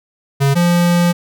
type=tone pair in turn; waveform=square; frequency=138.59 / 173.98 Hz; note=C#3 / F3; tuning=0 / -6 cents; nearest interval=major third; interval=394 cents; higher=second; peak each=-11 / -11 dBFS; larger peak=neither; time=0.4-0.55 / 0.55-1.13 s; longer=second; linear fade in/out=20 ms; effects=none